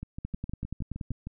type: two click trains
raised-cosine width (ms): 5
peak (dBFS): -24 / -21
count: 9 / 10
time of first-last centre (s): 0.03-1.27 / 0.25-1.107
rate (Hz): 6.45 / 10.5
effects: none